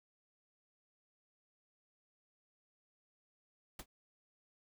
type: noise with exponential decay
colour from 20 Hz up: pink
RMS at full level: -39 dBFS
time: 3.79-3.86 s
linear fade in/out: 5 ms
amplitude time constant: 15 ms
effects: none